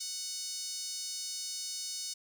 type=tone with high-pass filter; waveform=5% pulse; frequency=740 Hz; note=F#5; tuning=in tune; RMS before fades=-39 dBFS; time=0-2.14 s; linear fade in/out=10 ms; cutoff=4800 Hz; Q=1.9; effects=none